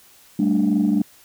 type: chord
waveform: sine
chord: G suspended second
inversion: none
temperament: equal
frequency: 196 / 220 / 293.7 Hz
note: G3 / A3 / D4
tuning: 0 / 0 / 0 cents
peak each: -19 dBFS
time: 0.39-1.02 s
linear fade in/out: 5 ms
effects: tanh soft clip ceiling -10 dBFS + white hiss -51 dBFS RMS until 1.24 s